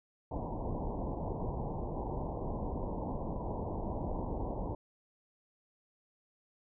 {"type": "low-pass noise", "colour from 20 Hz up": "pink", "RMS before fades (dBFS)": -37, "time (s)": [0.31, 4.75], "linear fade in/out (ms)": 5, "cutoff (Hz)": 1000, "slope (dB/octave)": 96, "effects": []}